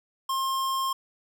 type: tone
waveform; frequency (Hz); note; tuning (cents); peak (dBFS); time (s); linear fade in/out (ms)
square; 1065; C6; +30; -26; 0.29-0.93; 5
effects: none